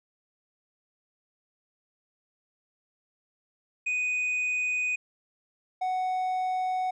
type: tone pair in turn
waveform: triangle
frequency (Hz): 2489 / 742.1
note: D#7 / F#5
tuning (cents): 0 / +5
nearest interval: octave + major sixth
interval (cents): 2095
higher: first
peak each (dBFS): -24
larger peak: neither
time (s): 3.86-4.96 / 5.81-6.91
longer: neither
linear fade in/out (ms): 10
effects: resampled to 22050 Hz